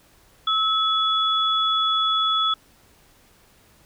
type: tone pair together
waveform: sine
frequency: 1300 / 3401 Hz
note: E6 / G#7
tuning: -24 / +40 cents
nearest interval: octave + perfect fourth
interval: 1664 cents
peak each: -21 dBFS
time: 0.47-2.54 s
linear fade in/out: 5 ms
effects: pink hiss -56 dBFS RMS until 3.85 s